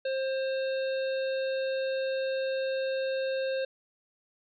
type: harmonic tone with a mistuned harmonic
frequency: 530 Hz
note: C5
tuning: 22 cents sharp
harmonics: 1 / 3 / 5 / 7 / 8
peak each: -28 / -40 / -44 / -46 / -47 dBFS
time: 0.05-3.65 s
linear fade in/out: 5 ms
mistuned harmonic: 5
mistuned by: +21 cents
effects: none